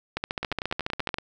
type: two click trains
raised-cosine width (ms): 0.3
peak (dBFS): -14 / -11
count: 9 / 15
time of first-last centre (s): 0.43-1.185 / 0.17-1.142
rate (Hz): 10.6 / 14.4
effects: none